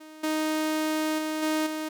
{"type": "tone with level steps", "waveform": "sawtooth", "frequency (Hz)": 311.1, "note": "D#4", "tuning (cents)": 0, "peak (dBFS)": [-40, -21, -24, -20, -26], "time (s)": [0, 1.89], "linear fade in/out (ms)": 10, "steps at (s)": [0.23, 1.18, 1.42, 1.66], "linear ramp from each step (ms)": 10, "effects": []}